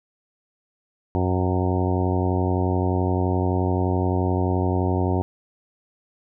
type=harmonic tone with a mistuned harmonic; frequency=91.6 Hz; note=F#2; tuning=17 cents flat; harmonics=1 / 2 / 3 / 4 / 5 / 6 / 7 / 8 / 9 / 10; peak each=-22 / -28 / -27 / -27 / -33 / -35 / -34 / -32 / -36 / -33 dBFS; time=1.15-5.22 s; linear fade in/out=0 ms; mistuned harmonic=9; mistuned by=-33 cents; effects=none